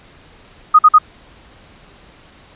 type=tone bursts; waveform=sine; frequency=1244.5 Hz; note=D#6; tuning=in tune; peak=-3 dBFS; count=3; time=0.74-0.986 s; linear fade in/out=10 ms; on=50 ms; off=48 ms; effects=pink hiss -45 dBFS RMS until 2.55 s + resampled to 8000 Hz